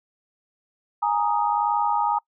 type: chord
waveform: sine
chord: Ab suspended second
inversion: none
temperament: equal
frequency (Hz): 830.6 / 932.3 / 1244.5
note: Ab5 / Bb5 / Eb6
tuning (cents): 0 / 0 / 0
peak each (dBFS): -23 / -23 / -27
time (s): 1.02-2.19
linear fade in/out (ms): 10
effects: noise-tail reverb RT60 0.1 s tail -25 dB re dry